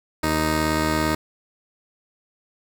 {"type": "tone pair together", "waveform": "10% pulse", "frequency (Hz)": [77.78, 311.1], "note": ["D#2", "D#4"], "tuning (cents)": [0, 0], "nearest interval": "2 octaves", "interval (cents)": 2400, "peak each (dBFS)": -15, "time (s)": [0.23, 1.15], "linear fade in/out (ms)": 5, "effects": []}